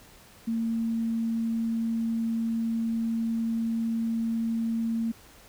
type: tone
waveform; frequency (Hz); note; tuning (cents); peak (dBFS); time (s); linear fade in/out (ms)
sine; 227.7; A#3; -40; -25; 0.47-5.12; 10
effects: pink hiss -53 dBFS RMS until 5.48 s